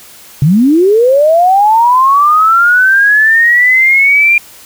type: linear sweep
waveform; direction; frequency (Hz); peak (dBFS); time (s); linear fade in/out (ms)
sine; up; 130.81 to 2402; -4; 0.42-4.38; 2
effects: white hiss -36 dBFS RMS until 4.65 s